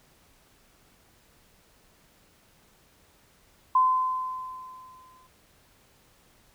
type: tone with exponential decay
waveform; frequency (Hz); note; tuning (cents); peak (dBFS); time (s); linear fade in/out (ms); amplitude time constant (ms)
sine; 1027; C6; -33; -16; 3.75-5.27; 5; 330
effects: pink hiss -61 dBFS RMS until 6.54 s